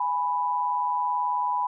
sine tone pair together, 830.6 / 988.9 Hz, G#5 / B5, 0 / +2 cents, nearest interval minor third, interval 302 cents, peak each -29 / -24 dBFS, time 0-1.67 s, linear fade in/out 5 ms, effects none

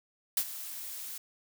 blue noise with ADSR envelope, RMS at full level -26 dBFS, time 0.37-1.18 s, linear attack 3 ms, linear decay 64 ms, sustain -15 dB, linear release 4 ms, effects none

